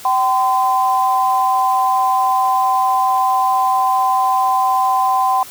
sine tone pair together, 769 / 1026.5 Hz, G5 / C6, -33 / -33 cents, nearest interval perfect fourth, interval 500 cents, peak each -15 dBFS, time 0.05-5.43 s, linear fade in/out 2 ms, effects white hiss -36 dBFS RMS until 5.5 s

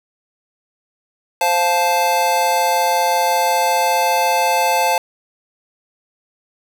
square chord, F major, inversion second, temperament just, 523.8 / 698.5 / 873.1 Hz, C5 / F5 / A5, +2 / 0 / -14 cents, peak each -22 / -20 / -17 dBFS, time 1.41-4.98 s, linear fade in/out 2 ms, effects none

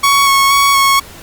sawtooth tone with vibrato, 1108.7 Hz, C#6, in tune, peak -4 dBFS, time 0.03-1 s, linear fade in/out 10 ms, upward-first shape square, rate 2.1 Hz, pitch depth 13 cents each way, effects pink hiss -35 dBFS RMS until 1.22 s + Opus 48 kbps

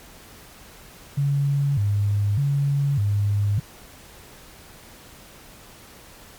sine tone with vibrato, 120 Hz, B2, 49 cents flat, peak -18 dBFS, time 1.17-3.6 s, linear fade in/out 10 ms, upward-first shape square, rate 0.83 Hz, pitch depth 280 cents each way, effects pink hiss -46 dBFS RMS until 6.38 s + MP3 96 kbps

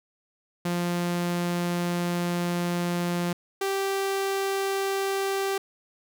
sawtooth tone pair in turn, 174.61 / 390.6 Hz, F3 / G4, 0 / -6 cents, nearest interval octave + major second, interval 1394 cents, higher second, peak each -21 dBFS, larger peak neither, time 0.65-3.33 / 3.61-5.58 s, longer first, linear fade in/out 5 ms, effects none

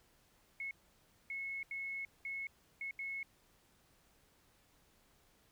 sine tone bursts at uneven times, 2187 Hz, C#7, 24 cents flat, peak -39 dBFS, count 6, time 0.6-0.71 / 1.3-1.63 / 1.71-2.05 / 2.25-2.47 / 2.81-2.91 / 2.99-3.23 s, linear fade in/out 2 ms, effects pink hiss -70 dBFS RMS until 5.51 s

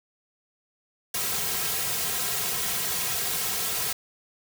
white noise with comb filter, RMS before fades -28 dBFS, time 1.14-3.93 s, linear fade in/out 5 ms, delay 3.4 ms, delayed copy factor -0.8, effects none

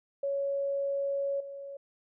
sine tone with level steps, 557 Hz, C#5, 8 cents sharp, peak -28 / -39 dBFS, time 0.23-1.77 s, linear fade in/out 5 ms, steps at 1.4 s, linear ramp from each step 5 ms, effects none

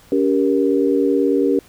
sine chord, G diminished, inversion second, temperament just, 282.2 / 392 / 470.4 Hz, Db4 / G4 / Bb4, +31 / 0 / +16 cents, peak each -17 / -18 / -19 dBFS, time 0.12-1.59 s, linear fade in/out 2 ms, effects pink hiss -49 dBFS RMS until 1.68 s

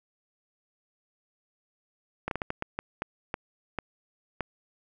slowing click train, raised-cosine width 0.5 ms, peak -15 dBFS, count 11, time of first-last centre 2.28-4.407 s, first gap 32 ms, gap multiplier 1.39, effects none

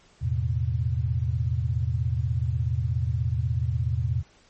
sine chord, E suspended fourth, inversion none, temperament equal with one note detuned, 82.41 / 110 / 126.65 Hz, E2 / A2 / B2, 0 / 0 / +44 cents, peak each -27 dBFS, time 0.21-4.23 s, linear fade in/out 20 ms, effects pink hiss -58 dBFS RMS until 4.49 s + MP3 32 kbps

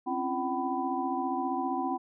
sine tone cluster, 264.6 / 279.6 / 340.7 / 762 / 995 Hz, C4 / C#4 / F4 / G5 / B5, +20 / +15 / -43 / -49 / +13 cents, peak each -34 / -39 / -36 / -32 / -35 dBFS, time 0.06-1.98 s, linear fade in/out 20 ms, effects none

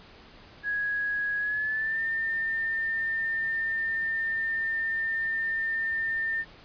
sine tone with pitch glide, 1664 to 1804.2 Hz, G#6 to A6, +3 to +43 cents, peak -26 dBFS, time 0.63-6.45 s, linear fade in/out 50 ms, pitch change +140 cents, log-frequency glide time 1.38-2.02 s, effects pink hiss -51 dBFS RMS until 6.64 s + resampled to 11025 Hz

